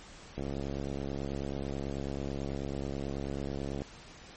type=click train; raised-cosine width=2 ms; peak=-23 dBFS; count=239; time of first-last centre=0.38-3.819 s; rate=69.2 Hz; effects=pink hiss -51 dBFS RMS until 4.36 s + MP3 32 kbps